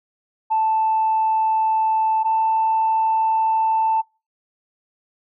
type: tone pair in turn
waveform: sine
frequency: 880 / 886.1 Hz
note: A5 / A5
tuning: 0 / +12 cents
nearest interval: unison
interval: 12 cents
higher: second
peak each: -15 dBFS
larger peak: neither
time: 0.5-2.24 / 2.24-4.02 s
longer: second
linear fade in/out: 20 ms
effects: noise-tail reverb RT60 0.3 s tail -24 dB re dry + tanh soft clip ceiling -11 dBFS